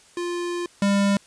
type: tone pair in turn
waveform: square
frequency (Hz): 349.2 / 199.89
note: F4 / G3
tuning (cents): 0 / +34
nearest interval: minor seventh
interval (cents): 966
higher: first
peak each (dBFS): -26 / -18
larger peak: second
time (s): 0.17-0.66 / 0.82-1.17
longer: first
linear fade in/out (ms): 2
effects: white hiss -53 dBFS RMS until 1.26 s + resampled to 22050 Hz